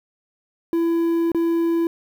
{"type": "tone with dropouts", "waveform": "triangle", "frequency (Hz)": 334.6, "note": "E4", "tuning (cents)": 26, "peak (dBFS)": -15, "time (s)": [0.73, 1.87], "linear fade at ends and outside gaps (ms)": 1, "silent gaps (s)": [1.318, 1.347], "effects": ["8-bit"]}